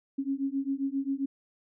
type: beating tone pair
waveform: sine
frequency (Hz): 270 / 277.5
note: C#4 / C#4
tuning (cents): -45 / +2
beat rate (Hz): 7.5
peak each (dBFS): -31 / -31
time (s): 0.18-1.26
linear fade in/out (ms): 10
effects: none